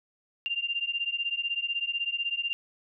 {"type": "beating tone pair", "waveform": "sine", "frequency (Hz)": [2782, 2798], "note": ["F7", "F7"], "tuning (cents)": [-7, 3], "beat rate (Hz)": 16, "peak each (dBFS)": -31, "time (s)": [0.46, 2.53], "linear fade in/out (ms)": 0, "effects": []}